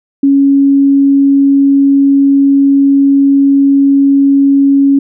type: tone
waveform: sine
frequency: 277.2 Hz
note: C#4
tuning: in tune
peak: -4 dBFS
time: 0.23-4.99 s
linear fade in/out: 5 ms
effects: none